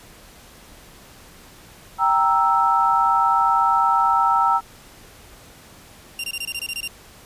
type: chord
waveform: sine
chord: E diminished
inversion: first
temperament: equal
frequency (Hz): 784 / 932.3 / 1318.5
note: G5 / Bb5 / E6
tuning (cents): 0 / 0 / 0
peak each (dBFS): -21 / -19 / -18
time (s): 1.98-4.61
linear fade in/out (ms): 50
type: tone bursts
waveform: sawtooth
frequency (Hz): 2778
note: F7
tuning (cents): -10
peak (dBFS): -22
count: 10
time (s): 6.19-6.877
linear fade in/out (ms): 2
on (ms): 48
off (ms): 23
effects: pink hiss -46 dBFS RMS until 7.25 s + resampled to 32000 Hz